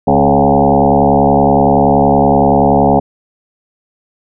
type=tone with frequency modulation; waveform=sine; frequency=485.6 Hz; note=B4; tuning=29 cents flat; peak=-6 dBFS; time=0.07-3 s; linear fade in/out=10 ms; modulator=70.6 Hz; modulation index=5; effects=none